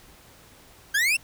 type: exponential sweep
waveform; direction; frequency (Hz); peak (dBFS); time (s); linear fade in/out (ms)
40% pulse; up; 1568 to 2775; -19; 0.94-1.17; 10
effects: pink hiss -52 dBFS RMS until 1.23 s